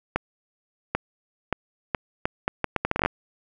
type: accelerating click train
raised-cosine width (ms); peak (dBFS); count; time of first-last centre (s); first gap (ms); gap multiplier
0.5; -7; 16; 0.16-3.06; 790; 0.73
effects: none